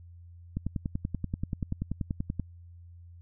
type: click train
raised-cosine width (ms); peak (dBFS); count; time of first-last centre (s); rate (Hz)
5; -18; 20; 0.57-2.397; 10.4
effects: added 86 Hz sine -47 dBFS peak until 3.21 s